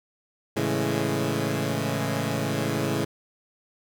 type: chord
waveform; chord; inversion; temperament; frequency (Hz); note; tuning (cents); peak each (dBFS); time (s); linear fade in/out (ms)
15% pulse; A major seventh; none; equal; 110 / 138.59 / 164.81 / 207.7; A2 / C#3 / E3 / G#3; 0 / 0 / 0 / 0; -23 / -22 / -24 / -27; 0.56-3.05; 10
effects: none